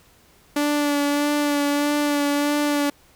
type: tone with vibrato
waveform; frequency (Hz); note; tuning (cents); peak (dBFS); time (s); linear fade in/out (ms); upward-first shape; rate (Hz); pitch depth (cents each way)
sawtooth; 290.4; D4; -19; -15; 0.56-2.9; 5; sine; 1.6; 21
effects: pink hiss -55 dBFS RMS until 3.15 s